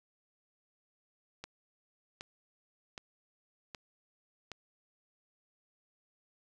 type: click train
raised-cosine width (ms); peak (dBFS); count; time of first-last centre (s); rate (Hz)
0.2; -25; 5; 1.44-4.517; 1.3
effects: none